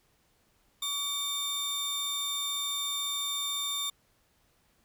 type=tone pair together; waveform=sawtooth; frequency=1142 / 3614 Hz; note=D6 / A7; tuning=-49 / +46 cents; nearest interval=octave + minor sixth; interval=1995 cents; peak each=-36 / -28 dBFS; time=0.82-3.9 s; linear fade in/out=5 ms; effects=pink hiss -69 dBFS RMS until 4.84 s